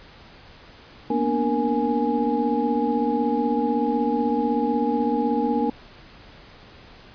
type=tone cluster; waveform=sine; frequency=232.7 / 248.8 / 294.1 / 466.9 / 832 Hz; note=A#3 / B3 / D4 / A#4 / G#5; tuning=-3 / +13 / +3 / +3 / +3 cents; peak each=-26 dBFS; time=1.1-5.7 s; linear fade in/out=5 ms; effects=pink hiss -47 dBFS RMS until 7.14 s + resampled to 11025 Hz